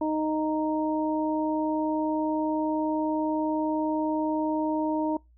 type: harmonic tone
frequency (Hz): 310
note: D#4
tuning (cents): -6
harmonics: 1 / 2 / 3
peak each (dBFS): -26 / -31 / -31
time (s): 0.01-5.17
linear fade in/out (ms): 5
effects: noise-tail reverb RT60 0.2 s tail -24 dB re dry + added 59 Hz sine -55 dBFS peak until 5.37 s